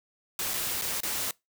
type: noise with dropouts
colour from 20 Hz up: white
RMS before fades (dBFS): -31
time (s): 0.39-1.31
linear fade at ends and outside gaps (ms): 1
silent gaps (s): 0.535-0.539 / 0.814-0.82 / 1.004-1.033
effects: noise-tail reverb RT60 0.2 s tail -24 dB re dry